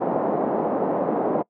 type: band-pass noise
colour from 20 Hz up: white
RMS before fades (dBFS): -23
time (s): 0-1.43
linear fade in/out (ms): 20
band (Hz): 190 to 760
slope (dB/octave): 24
effects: noise-tail reverb RT60 0.1 s tail -23 dB re dry